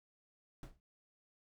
brown noise with exponential decay, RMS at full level -41 dBFS, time 0.63-0.8 s, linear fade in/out 1 ms, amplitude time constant 36 ms, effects none

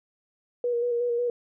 sine tone with vibrato, 479.3 Hz, A#4, 48 cents sharp, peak -23 dBFS, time 0.64-1.3 s, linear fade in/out 2 ms, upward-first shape square, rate 5.5 Hz, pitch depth 23 cents each way, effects none

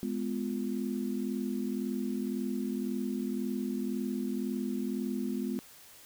sine chord, F diminished, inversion first, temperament just, 209.5 / 251.4 / 349.2 Hz, Ab3 / Cb4 / F4, +15 / +31 / 0 cents, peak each -34 / -34 / -39 dBFS, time 0.03-5.59 s, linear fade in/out 0 ms, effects white hiss -54 dBFS RMS until 6.05 s

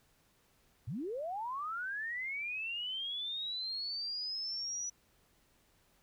sine linear sweep, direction up, 92.5 to 5920 Hz, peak -36 dBFS, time 0.87-4.9 s, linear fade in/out 10 ms, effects pink hiss -70 dBFS RMS until 6.02 s

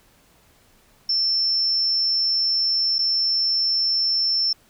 sine tone with dropouts, 5360 Hz, E8, 28 cents sharp, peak -18 dBFS, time 1.09-4.53 s, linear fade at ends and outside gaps 5 ms, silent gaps 2.984-2.989 s, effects pink hiss -57 dBFS RMS until 4.69 s

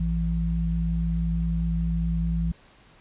sine tone pair together, 57.27 / 167.2 Hz, A#1 / E3, -30 / +25 cents, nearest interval octave + perfect fifth, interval 1855 cents, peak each -25 dBFS, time 0-2.52 s, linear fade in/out 5 ms, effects pink hiss -55 dBFS RMS until 3 s + resampled to 8000 Hz

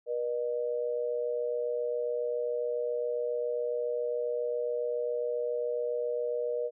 sine tone pair together, 480.7 / 608 Hz, B4 / D#5, -47 / -40 cents, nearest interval major third, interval 407 cents, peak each -30 / -34 dBFS, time 0.06-6.71 s, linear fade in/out 50 ms, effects none

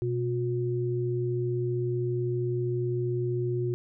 sine tone pair together, 124 / 359.5 Hz, B2 / F#4, +7 / -50 cents, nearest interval octave + tritone, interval 1843 cents, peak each -28 / -29 dBFS, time 0.02-3.74 s, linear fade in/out 0 ms, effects none

